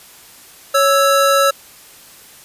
square tone pair together, 554.4 / 1318.6 Hz, C#5 / E6, 0 / 0 cents, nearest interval octave + minor third, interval 1500 cents, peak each -14 dBFS, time 0.74-1.51 s, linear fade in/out 10 ms, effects white hiss -42 dBFS RMS until 2.44 s + resampled to 32000 Hz

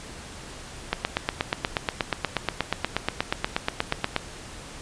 click train, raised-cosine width 0.3 ms, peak -6 dBFS, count 28, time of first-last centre 0.93-4.164 s, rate 8.35 Hz, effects pink hiss -41 dBFS RMS until 4.81 s + resampled to 22050 Hz

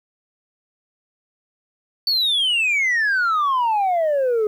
sine exponential sweep, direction down, 4544 to 416 Hz, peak -14 dBFS, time 2.07-4.47 s, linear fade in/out 2 ms, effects tanh soft clip ceiling -15 dBFS + 9-bit

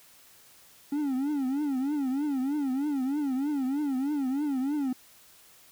triangle tone with vibrato, 277.2 Hz, C#4, in tune, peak -24 dBFS, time 0.92-4.93 s, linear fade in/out 5 ms, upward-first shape triangle, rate 3.2 Hz, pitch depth 170 cents each way, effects white hiss -56 dBFS RMS until 5.71 s

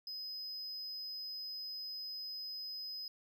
triangle tone, 5040 Hz, D#8, 21 cents sharp, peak -40 dBFS, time 0.07-3.08 s, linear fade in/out 2 ms, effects none

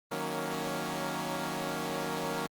10% pulse chord, D# minor seventh, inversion none, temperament equal with one note detuned, 155.56 / 185 / 233.1 / 279.1 Hz, D#3 / F#3 / A#3 / C#4, 0 / 0 / 0 / +12 cents, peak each -30 dBFS, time 0.11-2.47 s, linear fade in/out 10 ms, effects Opus 24 kbps

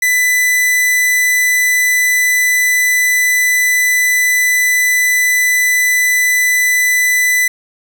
45% pulse tone, 1994 Hz, B6, 16 cents sharp, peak -10 dBFS, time 0.02-7.48 s, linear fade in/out 5 ms, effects none

